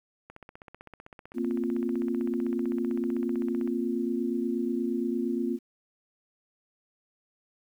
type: click train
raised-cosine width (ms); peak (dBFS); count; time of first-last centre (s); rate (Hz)
0.5; -30; 54; 0.3-3.676; 15.7
type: chord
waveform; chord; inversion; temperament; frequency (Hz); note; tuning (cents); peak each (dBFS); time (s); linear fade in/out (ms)
sine; Bb suspended second; none; equal; 233.1 / 261.6 / 349.2; Bb3 / C4 / F4; 0 / 0 / 0; -30 / -31 / -31; 1.34-5.59; 50
effects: 10-bit